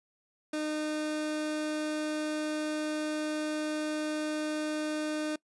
30% pulse tone, 305.8 Hz, D#4, 30 cents flat, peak -28 dBFS, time 0.53-5.36 s, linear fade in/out 5 ms, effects noise-tail reverb RT60 0.1 s tail -23 dB re dry + resampled to 24000 Hz

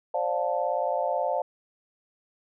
sine chord, D minor seventh, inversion third, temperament just, 528.6 / 587.3 / 704.8 / 881 Hz, C5 / D5 / F5 / A5, +18 / 0 / +16 / +2 cents, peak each -30 / -29 / -29 / -31 dBFS, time 0.14-1.42 s, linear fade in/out 5 ms, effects none

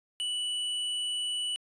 sine tone with tanh clipping, 2960 Hz, F#7, in tune, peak -31 dBFS, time 0.2-1.56 s, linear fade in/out 0 ms, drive 16 dB, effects resampled to 22050 Hz

